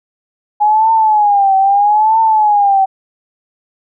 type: tone with vibrato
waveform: sine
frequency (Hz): 830.6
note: G#5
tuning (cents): 0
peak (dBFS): -7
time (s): 0.6-2.86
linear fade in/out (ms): 20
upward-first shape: triangle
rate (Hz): 0.78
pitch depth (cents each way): 140
effects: none